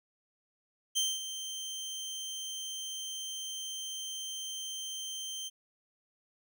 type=tone with ADSR envelope; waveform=25% pulse; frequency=3131 Hz; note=G7; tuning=3 cents flat; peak=-23 dBFS; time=0.95-5.5 s; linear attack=23 ms; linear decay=220 ms; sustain=-11 dB; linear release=28 ms; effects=none